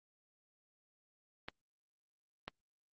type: clicks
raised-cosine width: 0.3 ms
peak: -25 dBFS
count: 2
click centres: 1.485 / 2.48 s
effects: Opus 32 kbps